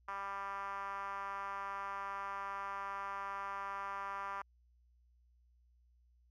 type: tone with band-pass filter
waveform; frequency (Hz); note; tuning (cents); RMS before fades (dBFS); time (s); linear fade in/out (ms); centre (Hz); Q
5% pulse; 197.5; G3; +13; -42; 0.08-4.42; 5; 1100; 3.5
effects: added 60 Hz sine -66 dBFS peak until 6.3 s